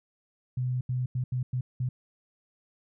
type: tone bursts at uneven times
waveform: sine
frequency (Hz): 126.2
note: B2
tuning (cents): +38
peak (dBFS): -26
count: 6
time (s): 0.57-0.81 / 0.89-1.06 / 1.15-1.24 / 1.32-1.43 / 1.53-1.61 / 1.8-1.89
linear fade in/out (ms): 5
effects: none